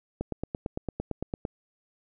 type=click train; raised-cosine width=2 ms; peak=-17 dBFS; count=12; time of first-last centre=0.21-1.452 s; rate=8.86 Hz; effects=none